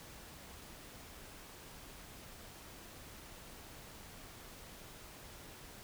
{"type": "silence", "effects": ["pink hiss -53 dBFS RMS until 5.83 s"]}